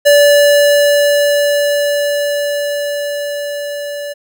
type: tone with level ramp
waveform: square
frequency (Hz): 579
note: D5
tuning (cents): -25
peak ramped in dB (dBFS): -5 to -22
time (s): 0.05-4.14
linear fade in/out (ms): 20
effects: none